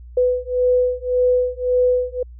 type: beating tone pair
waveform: sine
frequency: 498.2 / 500 Hz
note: B4 / B4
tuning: +15 / +21 cents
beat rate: 1.8 Hz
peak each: -18 dBFS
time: 0.17-2.23 s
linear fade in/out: 5 ms
effects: added 60 Hz sine -36 dBFS peak until 2.39 s